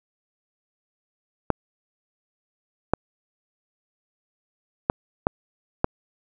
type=clicks; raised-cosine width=1 ms; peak=-4 dBFS; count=5; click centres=1.503 / 2.936 / 4.899 / 5.269 / 5.844 s; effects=none